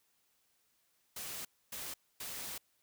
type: noise bursts at uneven times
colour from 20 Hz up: white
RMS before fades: -43 dBFS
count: 3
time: 1.16-1.45 / 1.72-1.94 / 2.2-2.58 s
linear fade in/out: 5 ms
effects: white hiss -75 dBFS RMS until 2.82 s